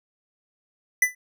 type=tone with exponential decay; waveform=square; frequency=1995 Hz; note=B6; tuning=17 cents sharp; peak=-13 dBFS; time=1.02-1.15 s; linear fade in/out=5 ms; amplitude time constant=27 ms; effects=none